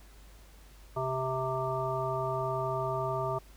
harmonic tone, 130.81 Hz, C3, in tune, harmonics 1 / 3 / 5 / 7 / 9, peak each -36 / -36 / -34 / -37 / -36 dBFS, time 0.96-3.39 s, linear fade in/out 10 ms, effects added 50 Hz sine -52 dBFS peak until 3.56 s + pink hiss -59 dBFS RMS until 3.56 s

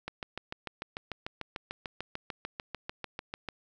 click train, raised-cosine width 0.3 ms, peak -20 dBFS, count 24, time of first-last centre 0.08-3.487 s, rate 6.75 Hz, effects none

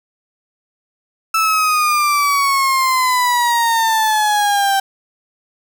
35% pulse exponential sweep, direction down, 1321 to 779 Hz, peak -11 dBFS, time 1.34-4.8 s, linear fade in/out 5 ms, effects none

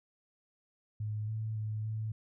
sine tone with pitch steps, 106.6 / 109.8 / 107.8 / 109.4 Hz, G#2 / A2 / A2 / A2, +46 / -3 / -35 / -9 cents, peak -33 dBFS, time 1-2.12 s, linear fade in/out 5 ms, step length 280 ms, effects none

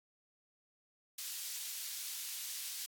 pink high-pass noise, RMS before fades -43 dBFS, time 1.18-2.86 s, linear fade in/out 5 ms, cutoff 4100 Hz, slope 12 dB/octave, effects AAC 64 kbps

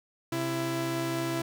sawtooth tone pair together, 132.2 / 333.1 Hz, C3 / E4, +18 / +18 cents, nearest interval octave + major third, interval 1600 cents, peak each -30 / -26 dBFS, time 0.32-1.42 s, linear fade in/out 5 ms, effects none

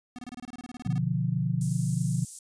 square tone bursts, 247 Hz, B3, in tune, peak -38 dBFS, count 16, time 0.16-0.981 s, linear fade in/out 0 ms, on 26 ms, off 27 ms
sine chord, B diminished, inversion none, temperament equal, 123.47 / 146.83 / 174.61 Hz, B2 / D3 / F3, 0 / 0 / 0 cents, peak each -29 dBFS, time 0.86-2.25 s, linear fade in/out 5 ms
pink high-pass noise, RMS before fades -40 dBFS, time 1.61-2.39 s, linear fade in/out 2 ms, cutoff 7200 Hz, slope 24 dB/octave
effects resampled to 22050 Hz

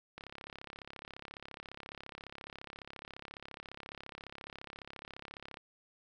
click train, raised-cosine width 0.3 ms, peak -29 dBFS, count 187, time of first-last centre 0.18-5.571 s, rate 34.5 Hz, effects none

